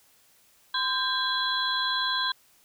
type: tone cluster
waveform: sine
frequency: 1027 / 1588 / 3352 / 4041 Hz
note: C6 / G6 / G#7 / B7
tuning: -33 / +22 / +15 / +39 cents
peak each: -30 dBFS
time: 0.74-2.32 s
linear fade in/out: 5 ms
effects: white hiss -61 dBFS RMS until 2.64 s